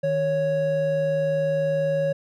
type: tone pair together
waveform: triangle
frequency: 156.2 / 554.4 Hz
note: D#3 / C#5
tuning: +7 / 0 cents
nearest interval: octave + minor seventh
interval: 2193 cents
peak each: -26 / -19 dBFS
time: 0.03-2.13 s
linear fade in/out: 10 ms
effects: none